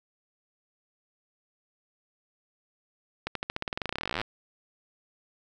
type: accelerating click train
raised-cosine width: 0.3 ms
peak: -14 dBFS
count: 30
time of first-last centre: 3.27-4.215 s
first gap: 83 ms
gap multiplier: 0.92
effects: none